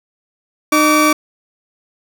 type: tone pair together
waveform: 30% pulse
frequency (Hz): 305.1 / 1152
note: D#4 / D6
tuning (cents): -34 / -34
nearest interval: octave + major seventh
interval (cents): 2300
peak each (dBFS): -10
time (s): 0.72-1.13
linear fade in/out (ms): 5
effects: none